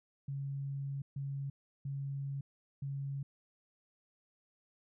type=tone bursts at uneven times; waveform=sine; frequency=138.59 Hz; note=C#3; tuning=in tune; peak=-36 dBFS; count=4; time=0.28-1.02 / 1.16-1.5 / 1.85-2.41 / 2.82-3.23 s; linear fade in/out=5 ms; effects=none